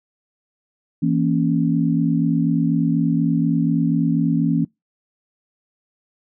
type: chord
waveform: sine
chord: A# diminished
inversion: second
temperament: equal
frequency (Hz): 164.81 / 233.1 / 277.2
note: E3 / A#3 / C#4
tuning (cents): 0 / 0 / 0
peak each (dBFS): -19 / -21 / -20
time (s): 1.02-4.65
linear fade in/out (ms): 10
effects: noise-tail reverb RT60 0.2 s tail -26 dB re dry